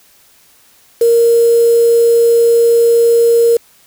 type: tone with quantisation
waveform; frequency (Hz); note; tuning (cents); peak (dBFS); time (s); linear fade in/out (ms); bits
sine; 466.2; A#4; 0; -6; 1.01-3.57; 5; 4
effects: white hiss -48 dBFS RMS until 3.86 s